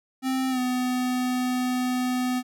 square tone with pitch glide, 261.6 to 251.4 Hz, C4 to B3, 0 to +31 cents, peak -24 dBFS, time 0.22-2.43 s, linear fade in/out 50 ms, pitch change -69 cents, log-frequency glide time 0.5-0.59 s, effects none

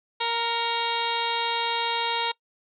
harmonic tone with a mistuned harmonic, 466.2 Hz, A#4, in tune, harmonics 1 / 2 / 3 / 4 / 5 / 6 / 7 / 8 / 9, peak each -34 / -27 / -36 / -38 / -35 / -34 / -35 / -32 / -38 dBFS, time 0.2-2.32 s, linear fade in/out 10 ms, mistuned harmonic 5, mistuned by -51 cents, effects noise-tail reverb RT60 0.1 s tail -23 dB re dry

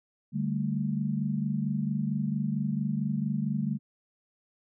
sine chord, D suspended fourth, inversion none, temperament just, 146.83 / 195.78 / 220.2 Hz, D3 / G3 / A3, 0 / -2 / +2 cents, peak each -31 dBFS, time 0.32-3.79 s, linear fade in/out 50 ms, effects none

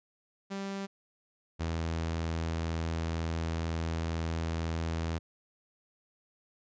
sawtooth tone pair in turn, 196.3 / 82.06 Hz, G3 / E2, +3 / -7 cents, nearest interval octave + minor third, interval 1510 cents, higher first, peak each -31 / -27 dBFS, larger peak second, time 0.5-0.87 / 1.59-5.19 s, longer second, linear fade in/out 20 ms, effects resampled to 16000 Hz

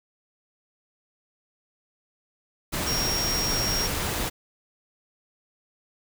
sine tone in noise, 5588 Hz, F8, in tune, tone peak -26 dBFS, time 2.86-3.88 s, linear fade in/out 20 ms, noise pink, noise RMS -28 dBFS, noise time 2.72-4.3 s, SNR -1 dB, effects none

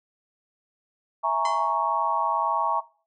sine chord, A# half-diminished seventh, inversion second, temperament equal, 659.3 / 830.6 / 932.3 / 1108.7 Hz, E5 / G#5 / A#5 / C#6, 0 / 0 / 0 / 0 cents, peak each -29 / -28 / -25 / -25 dBFS, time 1.23-2.81 s, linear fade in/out 20 ms
sawtooth tone with exponential decay, 1024 Hz, C6, 38 cents flat, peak -22 dBFS, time 1.45-1.77 s, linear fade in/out 2 ms, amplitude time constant 69 ms
effects noise-tail reverb RT60 0.4 s tail -20 dB re dry + MP3 32 kbps

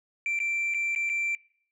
sine tone with dropouts, 2349 Hz, D7, in tune, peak -24 dBFS, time 0.26-1.35 s, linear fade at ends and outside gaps 1 ms, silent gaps 0.39-0.401 / 0.739-0.745 / 0.95-0.96 / 1.093-1.098 s, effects noise-tail reverb RT60 0.6 s tail -23 dB re dry + tanh soft clip ceiling -24 dBFS

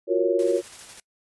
sine chord, Gb major seventh, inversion third, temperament equal, 349.2 / 370 / 466.2 / 554.4 Hz, F4 / Gb4 / Bb4 / Db5, 0 / 0 / 0 / 0 cents, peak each -24 dBFS, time 0.07-0.62 s, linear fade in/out 50 ms
white noise with tremolo, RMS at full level -42 dBFS, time 0.39-1 s, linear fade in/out 2 ms, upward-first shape square, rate 12 Hz, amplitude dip 30%
violet noise with exponential decay, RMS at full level -35 dBFS, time 0.79-0.88 s, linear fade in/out 1 ms, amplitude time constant 19 ms
effects noise-tail reverb RT60 0.1 s tail -24 dB re dry + resampled to 24000 Hz

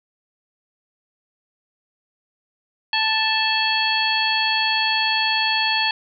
harmonic tone with a mistuned harmonic, 880 Hz, A5, in tune, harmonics 1 / 2 / 3 / 4 / 5, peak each -24 / -24 / -24 / -24 / -24 dBFS, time 2.93-5.91 s, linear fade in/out 2 ms, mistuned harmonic 4, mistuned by -110 cents, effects none

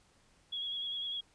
sine tone with vibrato, 3322 Hz, G#7, in tune, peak -35 dBFS, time 0.52-1.21 s, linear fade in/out 10 ms, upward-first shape square, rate 10 Hz, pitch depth 23 cents each way, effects pink hiss -67 dBFS RMS until 1.34 s + resampled to 22050 Hz

